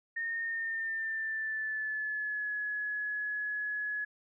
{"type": "tone with pitch glide", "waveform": "sine", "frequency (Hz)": [1835, 1692.5], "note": ["A#6", "G#6"], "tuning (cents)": [-28, 32], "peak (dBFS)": -32, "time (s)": [0.16, 4.05], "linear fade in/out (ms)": 10, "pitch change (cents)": -140, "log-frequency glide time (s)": [0.42, 2.51], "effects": []}